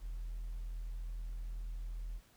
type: tone with tanh clipping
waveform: triangle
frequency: 41.2 Hz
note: E1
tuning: in tune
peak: -39 dBFS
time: 0-2.21 s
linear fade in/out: 50 ms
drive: 6 dB
effects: pink hiss -66 dBFS RMS until 2.36 s